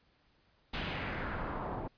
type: noise with low-pass filter sweep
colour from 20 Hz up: pink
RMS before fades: -38 dBFS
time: 0.73-1.88 s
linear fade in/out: 10 ms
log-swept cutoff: 3300 to 760 Hz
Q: 1.8
effects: pink hiss -70 dBFS RMS until 1.97 s + resampled to 11025 Hz